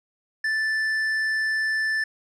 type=tone with tanh clipping; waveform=sine; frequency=1759 Hz; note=A6; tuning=1 cent flat; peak=-23 dBFS; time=0.44-2.04 s; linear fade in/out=5 ms; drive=7 dB; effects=none